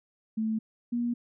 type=tone pair in turn; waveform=sine; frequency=220 / 238.9 Hz; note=A3 / A#3; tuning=0 / +43 cents; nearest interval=minor second; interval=143 cents; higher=second; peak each=-26 dBFS; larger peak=neither; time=0.37-0.59 / 0.92-1.14 s; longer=neither; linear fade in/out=10 ms; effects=none